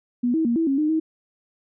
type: tone with pitch steps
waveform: sine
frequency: 243.7 / 321.6 / 235.5 / 327.5 / 273 / 305.1 / 317.9 Hz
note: B3 / E4 / A#3 / E4 / C#4 / D#4 / D#4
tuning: -23 / -43 / +18 / -11 / -26 / -34 / +37 cents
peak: -18 dBFS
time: 0.23-1 s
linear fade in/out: 10 ms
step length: 110 ms
effects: none